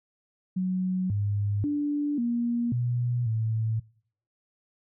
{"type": "tone with pitch steps", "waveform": "sine", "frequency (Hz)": [185.1, 102.1, 291.9, 237.1, 121.5, 111.3], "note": ["F#3", "G#2", "D4", "A#3", "B2", "A2"], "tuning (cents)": [1, -29, -10, 30, -28, 20], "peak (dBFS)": -24, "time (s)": [0.56, 3.8], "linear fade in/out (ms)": 10, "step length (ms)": 540, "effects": ["noise-tail reverb RT60 0.6 s tail -25 dB re dry"]}